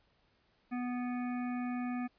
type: harmonic tone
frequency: 246.5 Hz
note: B3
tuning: 3 cents flat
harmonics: 1 / 3 / 5 / 7 / 9 / 10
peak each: -34 / -44 / -48 / -51 / -53 / -54 dBFS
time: 0.71-2.08 s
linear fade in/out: 20 ms
effects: pink hiss -72 dBFS RMS until 2.18 s + resampled to 11025 Hz